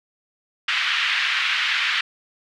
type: band-pass noise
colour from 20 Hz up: white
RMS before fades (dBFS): -22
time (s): 0.68-2.01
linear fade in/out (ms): 5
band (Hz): 1400 to 3200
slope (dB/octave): 24
effects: none